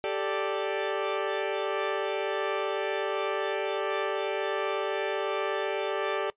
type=chord; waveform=sawtooth; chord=G suspended second; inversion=none; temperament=equal; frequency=392 / 440 / 587.3 Hz; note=G4 / A4 / D5; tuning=0 / 0 / 0 cents; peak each=-28 dBFS; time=0.04-6.3 s; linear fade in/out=0 ms; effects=noise-tail reverb RT60 0.1 s tail -21 dB re dry + resampled to 8000 Hz